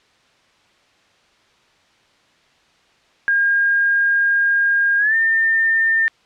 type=tone with pitch glide; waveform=sine; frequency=1617 to 1804.6 Hz; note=G#6 to A6; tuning=-47 to +43 cents; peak=-13 dBFS; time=3.28-6.08 s; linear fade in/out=0 ms; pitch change=+190 cents; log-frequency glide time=4.98-5.15 s; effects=white hiss -56 dBFS RMS until 6.25 s + low-pass 4000 Hz 12 dB/octave